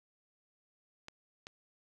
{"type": "clicks", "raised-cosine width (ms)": 0.2, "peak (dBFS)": -28, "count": 2, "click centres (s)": [1.084, 1.469], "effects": []}